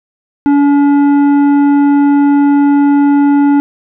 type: tone with tanh clipping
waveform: sine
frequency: 285.1 Hz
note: C#4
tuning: 49 cents sharp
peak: -7 dBFS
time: 0.46-3.6 s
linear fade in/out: 0 ms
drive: 10 dB
effects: none